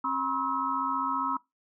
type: tone cluster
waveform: sine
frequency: 269.1 / 970 / 1065 / 1292 Hz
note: C4 / B5 / C6 / E6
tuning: +49 / -31 / +30 / -35 cents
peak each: -36 / -31 / -32 / -31 dBFS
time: 0.04-1.37 s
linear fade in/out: 5 ms
effects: noise-tail reverb RT60 0.2 s tail -22 dB re dry